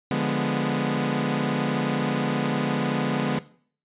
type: chord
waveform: sawtooth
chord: D diminished seventh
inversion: none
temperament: equal with one note detuned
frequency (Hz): 146.83 / 175.32 / 207.7 / 246.9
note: D3 / F3 / Ab3 / Cb4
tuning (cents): 0 / +7 / 0 / 0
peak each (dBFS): -24 / -27 / -24 / -23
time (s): 0.11-3.39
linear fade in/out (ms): 2
effects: noise-tail reverb RT60 0.5 s tail -18 dB re dry + resampled to 8000 Hz